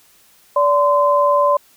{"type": "tone pair together", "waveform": "sine", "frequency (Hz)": [578.7, 1029], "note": ["D5", "C6"], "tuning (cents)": [-26, -29], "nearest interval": "minor seventh", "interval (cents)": 997, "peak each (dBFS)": -14, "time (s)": [0.56, 1.57], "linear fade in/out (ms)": 5, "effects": ["white hiss -52 dBFS RMS until 1.76 s"]}